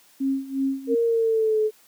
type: tone with tremolo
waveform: sine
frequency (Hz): 270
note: C#4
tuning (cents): -45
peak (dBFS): -19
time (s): 0.2-0.95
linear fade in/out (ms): 10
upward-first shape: sine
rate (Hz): 2.8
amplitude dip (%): 85
type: tone with pitch glide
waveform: sine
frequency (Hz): 464.6 to 431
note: A#4 to A4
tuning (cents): -6 to -36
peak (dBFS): -18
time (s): 0.87-1.71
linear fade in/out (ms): 50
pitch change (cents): -130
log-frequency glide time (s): 1.04-1.6
effects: white hiss -56 dBFS RMS until 1.87 s + high-pass 150 Hz 12 dB/octave